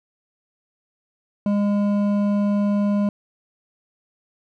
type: tone with hard clipping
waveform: sine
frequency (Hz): 204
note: G#3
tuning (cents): -31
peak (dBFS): -19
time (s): 1.46-3.09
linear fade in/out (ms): 2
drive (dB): 9
effects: none